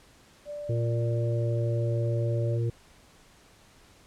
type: tone with pitch glide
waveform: sine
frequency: 587.3 to 578.2 Hz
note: D5 to D5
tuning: 0 to -27 cents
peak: -34 dBFS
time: 0.45-2.59 s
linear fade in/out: 50 ms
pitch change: -27 cents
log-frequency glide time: 1.13-1.95 s
type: harmonic tone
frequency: 116.54 Hz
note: A#2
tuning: in tune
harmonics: 1 / 3 / 4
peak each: -25 / -35 / -37 dBFS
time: 0.69-2.7 s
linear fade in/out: 5 ms
effects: pink hiss -57 dBFS RMS until 4.06 s + low-pass 10000 Hz 12 dB/octave